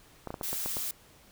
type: clicks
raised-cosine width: 1 ms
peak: -22 dBFS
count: 7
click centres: 0.273 / 0.305 / 0.342 / 0.412 / 0.53 / 0.66 / 0.769 s
type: noise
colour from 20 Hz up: blue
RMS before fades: -34 dBFS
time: 0.43-0.91 s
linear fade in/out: 2 ms
effects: pink hiss -58 dBFS RMS until 1.31 s